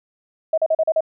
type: tone bursts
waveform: sine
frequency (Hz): 638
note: D#5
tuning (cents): +43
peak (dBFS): -14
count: 6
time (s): 0.53-1.007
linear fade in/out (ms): 5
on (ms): 47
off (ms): 39
effects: none